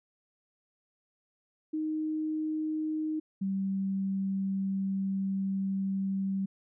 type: tone pair in turn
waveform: sine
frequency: 311.1 / 193.73 Hz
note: D#4 / G3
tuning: 0 / -20 cents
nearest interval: minor sixth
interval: 820 cents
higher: first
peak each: -29 / -28 dBFS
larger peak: second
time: 1.73-3.2 / 3.41-6.46 s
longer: second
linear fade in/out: 10 ms
effects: none